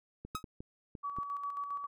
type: clicks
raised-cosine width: 3 ms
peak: -31 dBFS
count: 6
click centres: 0.25 / 0.349 / 0.442 / 0.605 / 0.952 / 1.186 s
type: tone with exponential decay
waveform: 45% pulse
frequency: 1272 Hz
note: D#6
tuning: 38 cents sharp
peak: -31 dBFS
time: 0.35-0.43 s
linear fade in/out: 2 ms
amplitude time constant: 17 ms
type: tone with tremolo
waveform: sine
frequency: 1139 Hz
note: C#6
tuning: 47 cents sharp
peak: -34 dBFS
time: 1.03-1.87 s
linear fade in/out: 20 ms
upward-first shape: square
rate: 7.4 Hz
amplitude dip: 45%
effects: none